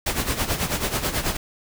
pink noise with tremolo, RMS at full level -22 dBFS, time 0.06-1.37 s, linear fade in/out 5 ms, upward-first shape sine, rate 9.2 Hz, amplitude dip 70%, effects none

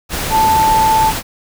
sine tone in noise, 880 Hz, A5, in tune, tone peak -9 dBFS, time 0.3-1.13 s, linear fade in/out 50 ms, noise pink, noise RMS -20 dBFS, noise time 0.09-1.23 s, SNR +8 dB, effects none

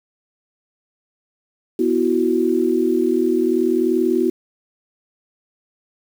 sine chord, B suspended fourth, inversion none, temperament equal, 246.9 / 329.6 / 370 Hz, B3 / E4 / F#4, 0 / 0 / 0 cents, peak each -21 / -19 / -18 dBFS, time 1.79-4.3 s, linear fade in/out 5 ms, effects 7-bit

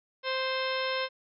harmonic tone, 523 Hz, C5, 1 cent flat, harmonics 1 / 2 / 3 / 4 / 5 / 6 / 7 / 8 / 10, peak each -32 / -35 / -37 / -38 / -39 / -40 / -40 / -41 / -42 dBFS, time 0.23-1.09 s, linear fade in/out 50 ms, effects none

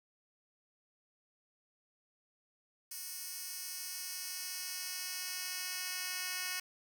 10% pulse tone with high-pass filter sweep, 366.1 Hz, F#4, 18 cents flat, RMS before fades -41 dBFS, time 2.91-6.6 s, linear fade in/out 5 ms, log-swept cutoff 7600 to 2600 Hz, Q 0.72, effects none

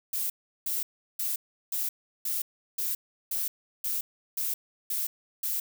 violet noise bursts, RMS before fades -30 dBFS, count 11, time 0.13-5.6 s, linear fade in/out 5 ms, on 170 ms, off 360 ms, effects none

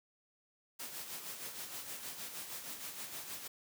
white noise with tremolo, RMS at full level -43 dBFS, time 0.79-3.48 s, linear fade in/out 10 ms, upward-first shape sine, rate 6.4 Hz, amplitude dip 50%, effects high-pass 100 Hz 12 dB/octave

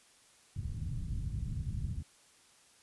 white low-pass noise, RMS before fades -37 dBFS, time 0.56-2.03 s, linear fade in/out 5 ms, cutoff 140 Hz, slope 24 dB/octave, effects white hiss -63 dBFS RMS until 2.82 s + resampled to 24000 Hz

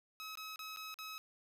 15% pulse tone with dropouts, 1280 Hz, D#6, 49 cents sharp, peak -38 dBFS, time 0.2-1.18 s, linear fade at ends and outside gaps 0 ms, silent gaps 0.354-0.373 / 0.559-0.592 / 0.762-0.771 / 0.942-0.988 s, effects none

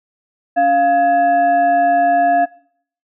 sine tone with frequency modulation, 698.5 Hz, F5, in tune, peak -10 dBFS, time 0.56-2.46 s, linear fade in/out 20 ms, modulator 980 Hz, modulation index 0.49, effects noise-tail reverb RT60 0.6 s tail -22 dB re dry

